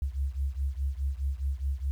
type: beating tone pair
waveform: sine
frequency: 66.6 / 71.4 Hz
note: C2 / D2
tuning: +31 / -48 cents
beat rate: 4.8 Hz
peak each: -30 / -32 dBFS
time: 0.02-1.91 s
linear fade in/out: 0 ms
effects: 10-bit